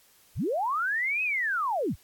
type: linear two-way sweep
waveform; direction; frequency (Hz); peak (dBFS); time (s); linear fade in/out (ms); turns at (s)
sine; up then down; 32.7 to 2581 to 32.7; -25; 0.35-1.96; 50; 1.23
effects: white hiss -60 dBFS RMS until 2.03 s + AAC 64 kbps